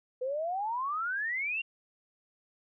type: exponential sweep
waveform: sine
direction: up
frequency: 493.9 to 2813 Hz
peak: -30 dBFS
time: 0.21-1.62 s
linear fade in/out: 10 ms
effects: none